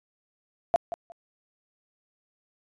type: tone with echo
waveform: sine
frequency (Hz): 682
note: F5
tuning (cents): -41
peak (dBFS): -16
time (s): 0.74-0.76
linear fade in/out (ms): 0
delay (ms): 180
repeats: 2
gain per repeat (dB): -13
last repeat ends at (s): 1.12
effects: resampled to 22050 Hz